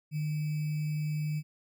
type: tone with sample-and-hold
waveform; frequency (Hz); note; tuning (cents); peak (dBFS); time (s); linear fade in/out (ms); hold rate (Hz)
sine; 151.8; D#3; -42; -29; 0.11-1.43; 50; 2450
effects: none